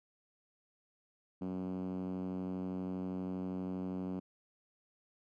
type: tone with band-pass filter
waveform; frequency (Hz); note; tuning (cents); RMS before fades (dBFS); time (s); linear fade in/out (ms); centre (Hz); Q
5% pulse; 92.5; F#2; 0; -39; 1.41-4.2; 10; 220; 4
effects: none